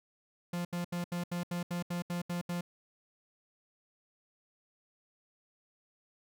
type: tone bursts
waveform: 45% pulse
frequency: 174.61 Hz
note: F3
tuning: in tune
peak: -33 dBFS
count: 11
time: 0.53-2.61 s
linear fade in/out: 5 ms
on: 120 ms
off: 76 ms
effects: none